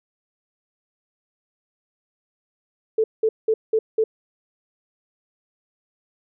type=tone bursts; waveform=sine; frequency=440.3 Hz; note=A4; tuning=1 cent sharp; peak=-15 dBFS; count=5; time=2.98-4.04 s; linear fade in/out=5 ms; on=60 ms; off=190 ms; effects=none

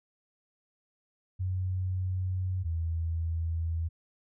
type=tone pair in turn; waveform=sine; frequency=92.5 / 82.41 Hz; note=F#2 / E2; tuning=0 / 0 cents; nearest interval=major second; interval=200 cents; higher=first; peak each=-28 dBFS; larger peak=neither; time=1.39-2.64 / 2.64-3.89 s; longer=neither; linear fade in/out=20 ms; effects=none

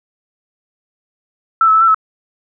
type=tone with pitch steps; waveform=sine; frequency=1329 / 1298 / 1312 / 1345 / 1297 Hz; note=E6 / E6 / E6 / E6 / E6; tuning=+14 / -27 / -9 / +34 / -28 cents; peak=-7 dBFS; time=1.61-1.945 s; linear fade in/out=2 ms; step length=67 ms; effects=none

